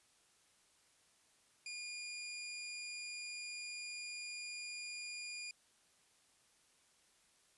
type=tone; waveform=20% pulse; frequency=2425 Hz; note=D#7; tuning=45 cents flat; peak=-39 dBFS; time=1.66-5.51 s; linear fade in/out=2 ms; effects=white hiss -71 dBFS RMS until 7.57 s + resampled to 24000 Hz